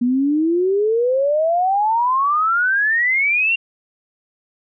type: exponential sweep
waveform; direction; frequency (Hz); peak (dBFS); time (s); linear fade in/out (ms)
sine; up; 237.9 to 2794; -14; 0.01-3.56; 10
effects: none

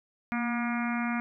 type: harmonic tone with a mistuned harmonic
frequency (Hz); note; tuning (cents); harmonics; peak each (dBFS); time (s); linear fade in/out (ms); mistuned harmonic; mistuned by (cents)
239.3; A#3; +46; 1 / 3 / 4 / 5 / 6 / 7 / 8 / 9 / 10; -29 / -38 / -41 / -39 / -38 / -42 / -44 / -39 / -42; 0.32-1.2; 0; 1; -37
effects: none

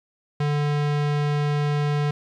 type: tone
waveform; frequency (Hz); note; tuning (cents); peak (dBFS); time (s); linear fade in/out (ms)
square; 146.83; D3; 0; -21; 0.4-2.11; 5
effects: low-pass 4000 Hz 12 dB/octave + 10-bit

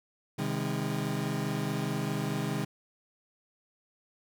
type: chord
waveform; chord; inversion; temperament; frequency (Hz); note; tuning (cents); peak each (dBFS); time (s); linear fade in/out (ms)
30% pulse; Ab major; first; equal with one note detuned; 130.81 / 155.56 / 203.4; C3 / Eb3 / Ab3; 0 / 0 / -36; -32 / -31 / -32; 0.38-2.65; 10
effects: none

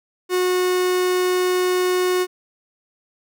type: tone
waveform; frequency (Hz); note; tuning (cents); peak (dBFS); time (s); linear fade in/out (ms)
45% pulse; 364.6; F#4; -25; -17; 0.29-2.27; 50
effects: none

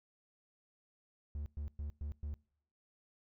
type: tone bursts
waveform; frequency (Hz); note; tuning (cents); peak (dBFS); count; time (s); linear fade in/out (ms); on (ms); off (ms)
triangle; 73.42; D2; 0; -36; 5; 1.35-2.34; 0; 110; 110
effects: noise-tail reverb RT60 0.6 s tail -24 dB re dry

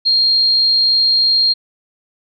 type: tone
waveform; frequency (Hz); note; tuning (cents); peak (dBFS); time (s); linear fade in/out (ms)
sine; 4221; C8; +14; -10; 0.05-1.54; 20
effects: none

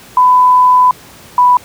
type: tone pair in turn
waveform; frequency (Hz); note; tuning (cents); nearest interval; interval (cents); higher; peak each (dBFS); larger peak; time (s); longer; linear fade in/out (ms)
sine; 1001 / 988.9; B5 / B5; +23 / +2; unison; 21; first; -4; neither; 0.17-0.91 / 1.38-1.57; first; 2
effects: pink hiss -37 dBFS RMS until 1.64 s + high-pass 80 Hz 12 dB/octave

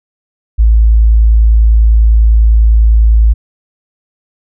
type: tone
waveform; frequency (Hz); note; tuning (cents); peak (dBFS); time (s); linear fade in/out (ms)
sine; 55; A1; 0; -3; 0.58-3.34; 20
effects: none

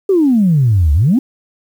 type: exponential two-way sweep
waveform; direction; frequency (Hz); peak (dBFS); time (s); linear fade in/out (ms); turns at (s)
sine; down then up; 405.3 to 69.3 to 284.1; -7; 0.09-1.19; 5; 0.93
effects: tanh soft clip ceiling -3 dBFS + 7-bit

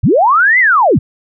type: linear two-way sweep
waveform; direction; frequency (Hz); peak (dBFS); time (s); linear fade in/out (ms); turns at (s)
sine; up then down; 67 to 2093 to 67; -6; 0.03-0.99; 10; 0.59
effects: none

